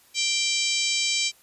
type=harmonic tone with a mistuned harmonic; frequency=784 Hz; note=G5; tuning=in tune; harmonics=3 / 4 / 5 / 6 / 7 / 8 / 9 / 10; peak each=-28 / -29 / -30 / -31 / -31 / -32 / -33 / -33 dBFS; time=0.14-1.32 s; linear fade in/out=50 ms; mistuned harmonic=7; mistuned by=-18 cents; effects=white hiss -57 dBFS RMS until 1.42 s + resampled to 32000 Hz